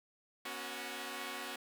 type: chord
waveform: 5% pulse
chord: B suspended second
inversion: none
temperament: equal with one note detuned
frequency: 241.9 / 277.2 / 370 Hz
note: B3 / C#4 / F#4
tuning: -36 / 0 / 0 cents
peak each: -35 / -34 / -33 dBFS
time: 0.45-1.56 s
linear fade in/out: 5 ms
effects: none